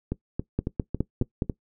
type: two click trains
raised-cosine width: 3 ms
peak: -14 / -11 dBFS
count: 6 / 5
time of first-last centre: 0.12-1.497 / 0.59-1.422 s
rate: 3.63 / 4.81 Hz
effects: noise-tail reverb RT60 0.1 s tail -19 dB re dry